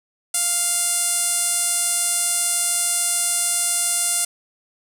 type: tone with band-pass filter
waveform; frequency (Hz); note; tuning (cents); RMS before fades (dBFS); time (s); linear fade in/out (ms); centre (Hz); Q
sawtooth; 698.5; F5; 0; -21; 0.34-4.25; 5; 9300; 3.5
effects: 8-bit